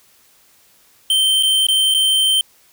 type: tone with dropouts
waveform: square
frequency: 3114 Hz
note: G7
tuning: 12 cents flat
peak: -13 dBFS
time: 1.1-2.41 s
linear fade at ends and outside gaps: 2 ms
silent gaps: 1.427-1.432 / 1.668-1.685 / 1.941-1.946 s
effects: white hiss -53 dBFS RMS until 2.72 s

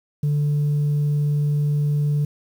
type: tone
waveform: sine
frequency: 146.83 Hz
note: D3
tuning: in tune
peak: -15 dBFS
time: 0.23-2.25 s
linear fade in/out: 5 ms
effects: tanh soft clip ceiling -16 dBFS + 8-bit

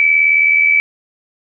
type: tone with amplitude modulation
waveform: sine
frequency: 2300 Hz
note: D7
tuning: 37 cents flat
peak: -6 dBFS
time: 0-0.8 s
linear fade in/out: 0 ms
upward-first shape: sine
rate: 79.1 Hz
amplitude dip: 55%
effects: none

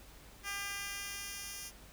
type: tone with high-pass filter sweep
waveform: 10% pulse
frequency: 400.5 Hz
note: G4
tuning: 37 cents sharp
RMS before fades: -42 dBFS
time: 0.43-1.72 s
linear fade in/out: 50 ms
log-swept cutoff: 1500 to 4800 Hz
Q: 0.72
effects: added 50 Hz sine -57 dBFS peak until 1.92 s + pink hiss -57 dBFS RMS until 1.92 s

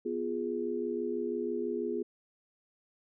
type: chord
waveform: sine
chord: F diminished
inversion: second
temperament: equal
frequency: 246.9 / 349.2 / 415.3 Hz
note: Cb4 / F4 / Ab4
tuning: 0 / 0 / 0 cents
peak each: -37 / -35 / -34 dBFS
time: 0.05-2.03 s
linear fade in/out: 10 ms
effects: none

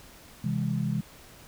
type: chord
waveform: sine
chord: C augmented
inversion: none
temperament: just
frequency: 130.81 / 163.52 / 204.4 Hz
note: C3 / E3 / G#3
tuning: 0 / -14 / -27 cents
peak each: -30 dBFS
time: 0.44-1.01 s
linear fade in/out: 5 ms
effects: pink hiss -51 dBFS RMS until 1.47 s

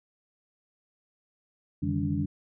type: tone cluster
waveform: sine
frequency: 88.9 / 145.1 / 158.2 / 200.4 / 287.2 Hz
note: F2 / D3 / D#3 / G3 / D4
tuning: +31 / -21 / +29 / +38 / -39 cents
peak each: -33 / -32 / -33 / -32 / -31 dBFS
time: 1.82-2.26 s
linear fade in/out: 10 ms
effects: none

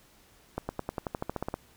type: accelerating click train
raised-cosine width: 1 ms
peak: -17 dBFS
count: 13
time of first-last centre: 0.58-1.541 s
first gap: 110 ms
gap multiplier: 0.94
effects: pink hiss -60 dBFS RMS until 1.76 s

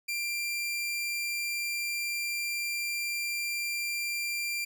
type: tone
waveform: sawtooth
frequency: 2374 Hz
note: D7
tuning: 18 cents sharp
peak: -27 dBFS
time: 0.08-4.65 s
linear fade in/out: 10 ms
effects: none

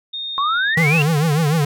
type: tone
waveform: sine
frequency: 3681 Hz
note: A#7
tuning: 23 cents flat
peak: -24 dBFS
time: 0.13-0.75 s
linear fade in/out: 10 ms
type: exponential sweep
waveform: sine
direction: up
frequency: 1077 to 2794 Hz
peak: -16 dBFS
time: 0.38-1.02 s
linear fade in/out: 0 ms
type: tone with vibrato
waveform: square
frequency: 154.6 Hz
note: D#3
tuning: 11 cents flat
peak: -15 dBFS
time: 0.77-1.65 s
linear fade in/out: 5 ms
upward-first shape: triangle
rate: 6.7 Hz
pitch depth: 170 cents each way
effects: none

